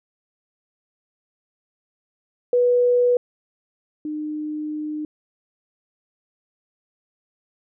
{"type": "tone pair in turn", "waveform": "sine", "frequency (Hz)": [489.9, 303.7], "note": ["B4", "D#4"], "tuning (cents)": [-14, -42], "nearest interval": "minor sixth", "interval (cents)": 828, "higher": "first", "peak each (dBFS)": [-14, -25], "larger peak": "first", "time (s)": [[2.53, 3.17], [4.05, 5.05]], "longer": "second", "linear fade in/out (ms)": 2, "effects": []}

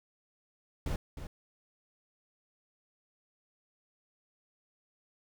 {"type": "noise with echo", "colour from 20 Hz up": "brown", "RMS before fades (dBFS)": -33, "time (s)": [0.86, 0.96], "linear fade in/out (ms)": 2, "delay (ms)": 310, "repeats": 1, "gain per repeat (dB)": -9, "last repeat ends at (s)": 1.27, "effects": []}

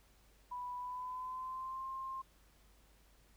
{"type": "tone with pitch glide", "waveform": "sine", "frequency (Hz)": [987.8, 1058.7], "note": ["B5", "C6"], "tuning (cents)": [0, 20], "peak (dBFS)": -40, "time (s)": [0.51, 2.22], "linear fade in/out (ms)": 10, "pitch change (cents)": 120, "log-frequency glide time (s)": [0.78, 1.86], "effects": ["added 50 Hz sine -66 dBFS peak until 3.36 s", "pink hiss -69 dBFS RMS until 3.36 s"]}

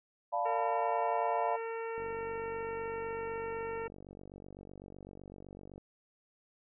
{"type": "chord", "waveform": "sine", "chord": "B half-diminished seventh", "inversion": "first", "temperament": "equal", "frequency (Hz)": [587.3, 698.5, 880, 987.8], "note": ["D5", "F5", "A5", "B5"], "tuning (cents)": [0, 0, 0, 0], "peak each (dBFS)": [-37, -33, -36, -36], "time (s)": [0.32, 1.57], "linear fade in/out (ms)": 20}
{"type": "harmonic tone", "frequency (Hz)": 455.1, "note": "A#4", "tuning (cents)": -42, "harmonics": [1, 2, 3, 4, 5, 6], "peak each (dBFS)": [-37, -43, -47, -49, -51, -53], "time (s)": [0.45, 3.88], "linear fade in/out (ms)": 10}
{"type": "click train", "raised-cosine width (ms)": 2, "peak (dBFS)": -36, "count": 183, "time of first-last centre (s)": [1.98, 5.78], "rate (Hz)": 47.9}
{"effects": []}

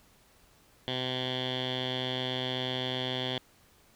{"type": "tone with low-pass filter", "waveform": "10% pulse", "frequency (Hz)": 127.8, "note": "C3", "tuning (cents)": -40, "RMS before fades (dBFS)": -33, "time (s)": [0.88, 3.38], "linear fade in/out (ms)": 0, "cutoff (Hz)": 3400, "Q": 8.8, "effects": ["pink hiss -62 dBFS RMS until 3.95 s"]}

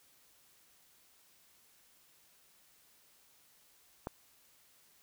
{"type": "click", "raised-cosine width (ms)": 1, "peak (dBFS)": -23, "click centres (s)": 4.071, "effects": ["white hiss -66 dBFS RMS until 5.02 s"]}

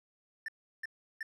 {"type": "tone bursts", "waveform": "triangle", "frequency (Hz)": 1782, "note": "A6", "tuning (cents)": 22, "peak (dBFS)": -34, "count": 3, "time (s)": [0.46, 1.229], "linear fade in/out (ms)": 2, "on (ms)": 23, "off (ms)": 350, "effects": ["resampled to 32000 Hz"]}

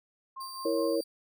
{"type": "tone with tremolo", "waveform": "sine", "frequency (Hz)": 1064, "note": "C6", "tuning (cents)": 29, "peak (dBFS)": -37, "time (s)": [0.36, 0.96], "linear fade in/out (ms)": 10, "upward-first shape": "sine", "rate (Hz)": 4.8, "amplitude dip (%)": 60}
{"type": "tone", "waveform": "sawtooth", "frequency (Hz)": 4677, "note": "D8", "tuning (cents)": -8, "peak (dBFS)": -39, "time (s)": [0.4, 1.04], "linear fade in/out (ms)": 10}
{"type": "chord", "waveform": "sine", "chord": "A# diminished", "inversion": "second", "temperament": "equal", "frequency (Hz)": [329.6, 466.2, 554.4], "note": ["E4", "A#4", "C#5"], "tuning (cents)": [0, 0, 0], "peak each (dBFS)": -30, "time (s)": [0.65, 1.01], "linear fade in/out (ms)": 5}
{"effects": []}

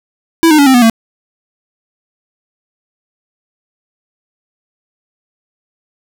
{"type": "tone with pitch steps", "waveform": "square", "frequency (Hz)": [329.6, 305.8, 283.6, 263.1, 244.1, 226.4], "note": ["E4", "D#4", "C#4", "C4", "B3", "A3"], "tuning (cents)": [0, -30, 40, 10, -20, 50], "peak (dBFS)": -5, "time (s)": [0.43, 0.898], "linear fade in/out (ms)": 0, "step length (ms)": 78, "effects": []}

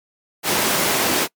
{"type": "high-pass noise", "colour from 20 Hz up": "pink", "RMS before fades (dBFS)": -19, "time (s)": [0.43, 1.28], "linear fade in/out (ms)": 50, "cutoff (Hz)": 240, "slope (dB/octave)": 12, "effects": ["noise-tail reverb RT60 0.1 s tail -25 dB re dry", "MP3 96 kbps"]}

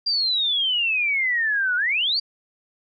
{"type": "exponential two-way sweep", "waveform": "sine", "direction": "down then up", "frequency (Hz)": [4800, 1430, 4800], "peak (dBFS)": -19, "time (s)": [0.06, 2.2], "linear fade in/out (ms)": 10, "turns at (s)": 1.76, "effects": []}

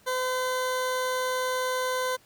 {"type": "tone", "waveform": "20% pulse", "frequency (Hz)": 510, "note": "C5", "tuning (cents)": -44, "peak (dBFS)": -21, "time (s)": [0.06, 2.17], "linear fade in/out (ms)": 20, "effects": ["pink hiss -59 dBFS RMS until 2.25 s", "high-pass 60 Hz 12 dB/octave"]}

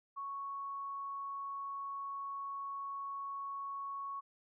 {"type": "tone", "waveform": "sine", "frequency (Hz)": 1108.7, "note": "C#6", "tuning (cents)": 0, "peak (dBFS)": -39, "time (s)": [0.16, 4.21], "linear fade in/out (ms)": 20, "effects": []}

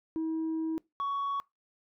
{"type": "tone pair in turn", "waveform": "sine", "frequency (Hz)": [321.2, 1118.5], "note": ["E4", "C#6"], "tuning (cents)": [-45, 15], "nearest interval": "octave + minor seventh", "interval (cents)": 2160, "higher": "second", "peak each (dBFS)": -27, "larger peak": "neither", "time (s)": [[0.16, 0.78], [1, 1.4]], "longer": "first", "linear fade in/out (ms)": 0, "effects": ["noise-tail reverb RT60 0.2 s tail -24 dB re dry", "tanh soft clip ceiling -28 dBFS"]}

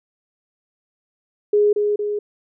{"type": "tone with echo", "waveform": "sine", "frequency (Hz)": 415.3, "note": "G#4", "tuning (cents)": 0, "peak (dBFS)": -12, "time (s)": [1.53, 1.73], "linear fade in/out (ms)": 5, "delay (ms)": 230, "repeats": 2, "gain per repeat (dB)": -4, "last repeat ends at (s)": 2.19, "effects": []}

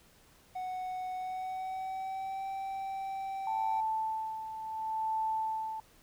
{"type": "tone with pitch glide", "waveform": "triangle", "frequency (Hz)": [740, 775.9], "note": ["F#5", "G5"], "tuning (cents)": [0, -18], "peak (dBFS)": -33, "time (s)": [0.55, 3.81], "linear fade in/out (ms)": 10, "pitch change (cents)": 82, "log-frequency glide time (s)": [1.15, 2.46]}
{"type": "tone with tremolo", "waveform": "sine", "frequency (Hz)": 880, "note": "A5", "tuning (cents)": 0, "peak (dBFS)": -29, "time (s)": [3.47, 5.8], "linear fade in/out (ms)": 2, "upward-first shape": "sine", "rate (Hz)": 0.71, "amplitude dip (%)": 65}
{"effects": ["pink hiss -62 dBFS RMS until 6.02 s"]}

